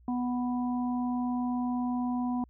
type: harmonic tone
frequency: 246.9 Hz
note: B3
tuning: in tune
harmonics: 1 / 3 / 4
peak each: -28 / -38 / -40 dBFS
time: 0.08-2.44 s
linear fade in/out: 2 ms
effects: added 60 Hz sine -55 dBFS peak until 2.49 s